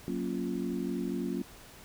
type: chord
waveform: sine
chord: Gb major seventh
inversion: none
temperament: equal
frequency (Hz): 185 / 233.1 / 277.2 / 349.2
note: Gb3 / Bb3 / Db4 / F4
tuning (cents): 0 / 0 / 0 / 0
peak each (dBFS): -36 / -36 / -36 / -37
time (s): 0.08-1.42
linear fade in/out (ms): 0
effects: pink hiss -52 dBFS RMS until 1.84 s